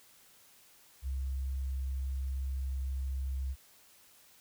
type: tone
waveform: sine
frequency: 66.5 Hz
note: C2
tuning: 29 cents sharp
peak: -32 dBFS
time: 1.02-3.56 s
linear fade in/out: 50 ms
effects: white hiss -61 dBFS RMS until 4.4 s